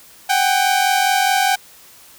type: tone pair together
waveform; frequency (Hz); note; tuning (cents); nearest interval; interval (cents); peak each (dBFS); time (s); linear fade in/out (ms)
sawtooth; 753.2 / 798; F#5 / G5; +31 / +31; minor second; 100; -13; 0.29-1.56; 10
effects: white hiss -45 dBFS RMS until 2.18 s